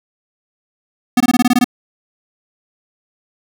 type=tone bursts; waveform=square; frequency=246.9 Hz; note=B3; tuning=in tune; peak=-9 dBFS; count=9; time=1.17-1.644 s; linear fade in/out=5 ms; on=34 ms; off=21 ms; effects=none